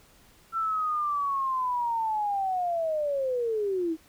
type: linear sweep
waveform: sine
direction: down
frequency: 1350 to 311.1 Hz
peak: -25 dBFS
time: 0.52-3.97 s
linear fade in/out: 50 ms
effects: pink hiss -58 dBFS RMS until 4.08 s